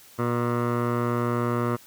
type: tone with low-pass filter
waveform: 15% pulse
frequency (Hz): 120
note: B2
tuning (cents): -49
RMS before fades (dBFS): -25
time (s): 0.18-1.77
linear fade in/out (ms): 20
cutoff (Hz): 1300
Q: 2
effects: white hiss -51 dBFS RMS until 1.86 s